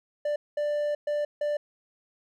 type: tone bursts at uneven times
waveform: triangle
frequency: 590 Hz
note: D5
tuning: 8 cents sharp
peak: -23 dBFS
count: 4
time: 0.25-0.36 / 0.57-0.95 / 1.07-1.25 / 1.41-1.57 s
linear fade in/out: 5 ms
effects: none